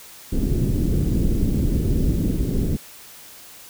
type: low-pass noise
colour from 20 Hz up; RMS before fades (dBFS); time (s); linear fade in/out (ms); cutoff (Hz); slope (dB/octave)
pink; -20; 0.32-2.77; 10; 350; 24
effects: white hiss -43 dBFS RMS until 3.69 s